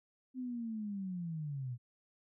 sine linear sweep, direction down, 260.1 to 117.7 Hz, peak -37 dBFS, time 0.34-1.78 s, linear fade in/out 50 ms, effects none

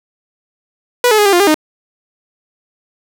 sawtooth tone with pitch steps, 489.5 / 429.7 / 415.4 / 397.8 / 350.9 / 402.3 / 308.2 Hz, B4 / A4 / G#4 / G4 / F4 / G4 / D#4, -15 / -41 / 0 / +25 / +8 / +45 / -16 cents, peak -4 dBFS, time 1.04-1.544 s, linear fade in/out 2 ms, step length 72 ms, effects none

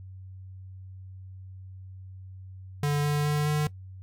square tone with pitch steps, 145.8 / 147.15 / 148.52 / 149.9 Hz, D3 / D3 / D3 / D3, -12 / +4 / +20 / +36 cents, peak -24 dBFS, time 2.83-3.67 s, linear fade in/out 2 ms, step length 210 ms, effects noise-tail reverb RT60 0.1 s tail -18 dB re dry + added 94 Hz sine -41 dBFS peak until 4.02 s

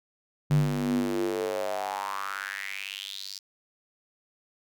square tone with high-pass filter sweep, 49 Hz, G1, in tune, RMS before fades -30 dBFS, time 0.5-3.39 s, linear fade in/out 10 ms, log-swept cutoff 140 to 5000 Hz, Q 5.6, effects none

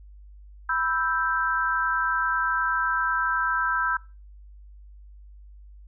sine chord, E minor, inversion second, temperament equal, 987.8 / 1318.5 / 1568 Hz, B5 / E6 / G6, 0 / 0 / 0 cents, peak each -29 / -26 / -25 dBFS, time 0.69-3.97 s, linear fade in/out 5 ms, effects noise-tail reverb RT60 0.3 s tail -21 dB re dry + added 50 Hz sine -44 dBFS peak until 5.87 s

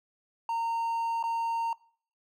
triangle tone with dropouts, 920 Hz, A#5, 23 cents flat, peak -26 dBFS, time 0.49-1.73 s, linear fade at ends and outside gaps 2 ms, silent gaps 1.228-1.238 s, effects noise-tail reverb RT60 0.5 s tail -22 dB re dry

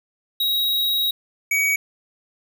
square tone pair in turn, 3819 / 2261 Hz, A#7 / C#7, +41 / +34 cents, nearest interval major sixth, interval 907 cents, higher first, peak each -19 / -18 dBFS, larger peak second, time 0.4-1.11 / 1.51-1.76 s, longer first, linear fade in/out 5 ms, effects none

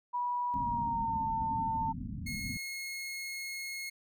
sine tone with pitch glide, 974 to 898.3 Hz, B5 to A5, -24 to +36 cents, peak -30 dBFS, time 0.13-1.93 s, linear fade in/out 20 ms, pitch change -140 cents, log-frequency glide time 0.5-1.2 s
white low-pass noise, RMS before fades -40 dBFS, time 0.54-2.57 s, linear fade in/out 0 ms, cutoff 270 Hz, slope 96 dB/octave
sawtooth tone, 2163 Hz, C#7, 43 cents flat, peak -34 dBFS, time 2.26-3.9 s, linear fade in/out 10 ms
effects none

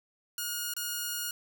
5% pulse tone with dropouts, 1435 Hz, F6, 47 cents sharp, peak -21 dBFS, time 0.38-1.31 s, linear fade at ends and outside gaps 2 ms, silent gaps 0.738-0.765 s, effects none

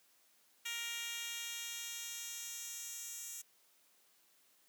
10% pulse tone with high-pass filter sweep, 467.8 Hz, A#4, 6 cents sharp, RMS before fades -44 dBFS, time 0.65-3.42 s, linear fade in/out 10 ms, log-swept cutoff 2700 to 7100 Hz, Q 1.2, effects white hiss -70 dBFS RMS until 4.68 s + high-pass 200 Hz 12 dB/octave

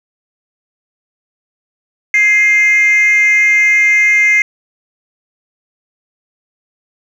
sine tone with frequency modulation, 2101 Hz, C7, 7 cents sharp, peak -5 dBFS, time 2.14-4.42 s, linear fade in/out 2 ms, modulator 424 Hz, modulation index 0.37, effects tanh soft clip ceiling -5 dBFS + 7-bit

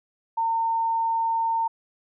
sine tone, 910 Hz, A#5, 42 cents flat, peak -21 dBFS, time 0.37-1.68 s, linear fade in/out 10 ms, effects none

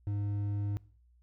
triangle tone with hard clipping, 102 Hz, G#2, 31 cents flat, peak -32 dBFS, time 0.07-0.77 s, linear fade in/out 0 ms, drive 9 dB, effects noise-tail reverb RT60 0.5 s tail -23 dB re dry + added 60 Hz sine -61 dBFS peak until 1.22 s

